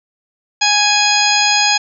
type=harmonic tone; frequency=830.6 Hz; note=G#5; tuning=in tune; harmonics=1 / 2 / 3 / 4 / 5 / 6 / 8; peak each=-17 / -21 / -17 / -20 / -21 / -17 / -19 dBFS; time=0.61-1.78 s; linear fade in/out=10 ms; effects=none